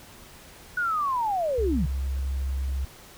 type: linear sweep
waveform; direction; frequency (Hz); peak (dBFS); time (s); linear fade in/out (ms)
sine; down; 1486 to 130; -23; 0.77-1.86; 5
type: tone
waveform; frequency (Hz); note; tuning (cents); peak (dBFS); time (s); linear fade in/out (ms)
sine; 67; C2; +42; -25; 1.58-2.85; 5
effects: pink hiss -48 dBFS RMS until 3.17 s